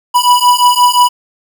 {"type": "beating tone pair", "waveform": "square", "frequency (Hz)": [980, 985.7], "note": ["B5", "B5"], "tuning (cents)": [-14, -4], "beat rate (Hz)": 5.7, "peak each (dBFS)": -10, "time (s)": [0.14, 1.09], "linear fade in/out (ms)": 20, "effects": []}